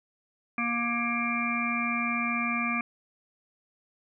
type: harmonic tone with a mistuned harmonic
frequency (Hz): 236.1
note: A#3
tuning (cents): +22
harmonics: 1 / 3 / 5 / 7 / 9 / 10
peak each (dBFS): -31 / -39 / -32 / -40 / -37 / -30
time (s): 0.58-2.81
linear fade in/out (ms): 2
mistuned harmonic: 9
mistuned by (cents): +17
effects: none